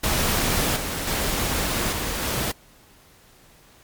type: noise with level steps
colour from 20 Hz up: pink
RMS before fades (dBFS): -22 / -28 / -24 / -27 / -25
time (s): 0.03-2.52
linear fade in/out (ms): 10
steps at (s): 0.76 / 1.07 / 1.92 / 2.22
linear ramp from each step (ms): 5
effects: pink hiss -53 dBFS RMS until 3.83 s + MP3 96 kbps